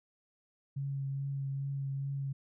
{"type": "tone with vibrato", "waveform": "sine", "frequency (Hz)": 137.8, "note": "C#3", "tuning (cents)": -10, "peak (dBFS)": -33, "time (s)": [0.76, 2.33], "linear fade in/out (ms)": 10, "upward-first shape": "triangle", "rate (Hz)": 2.4, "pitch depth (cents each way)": 18, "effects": []}